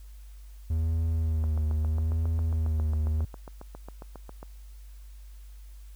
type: tone with vibrato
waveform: triangle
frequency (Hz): 79.3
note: D#2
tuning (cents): +33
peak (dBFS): -22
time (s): 0.7-3.25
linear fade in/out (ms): 5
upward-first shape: sine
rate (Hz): 0.77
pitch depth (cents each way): 48
type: click train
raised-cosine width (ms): 1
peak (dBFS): -28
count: 23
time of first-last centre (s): 1.44-4.429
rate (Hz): 7.36
effects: added 50 Hz sine -43 dBFS peak until 5.95 s + white hiss -62 dBFS RMS until 5.95 s